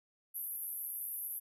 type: band-pass noise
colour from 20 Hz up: pink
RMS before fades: -41 dBFS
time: 0.34-1.4 s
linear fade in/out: 20 ms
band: 11000 to 13000 Hz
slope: 96 dB/octave
effects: none